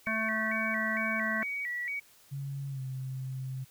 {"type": "tone with vibrato", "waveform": "sine", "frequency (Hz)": 2093, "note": "C7", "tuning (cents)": 0, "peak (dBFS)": -32, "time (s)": [0.06, 2], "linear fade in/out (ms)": 10, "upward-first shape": "square", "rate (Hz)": 2.2, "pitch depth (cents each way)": 130}
{"type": "harmonic tone", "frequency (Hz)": 220, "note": "A3", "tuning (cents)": 0, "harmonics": [1, 3, 5, 7, 8], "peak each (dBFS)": [-35, -38, -38, -34, -40], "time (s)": [0.07, 1.43], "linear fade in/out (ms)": 0}
{"type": "tone with pitch glide", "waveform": "sine", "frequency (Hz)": [138.6, 131.2], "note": ["C#3", "C3"], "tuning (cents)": [0, 5], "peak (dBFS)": -34, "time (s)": [2.31, 3.65], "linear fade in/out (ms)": 20, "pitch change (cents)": -95, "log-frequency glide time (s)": [2.69, 2.81]}
{"effects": ["white hiss -60 dBFS RMS until 3.7 s"]}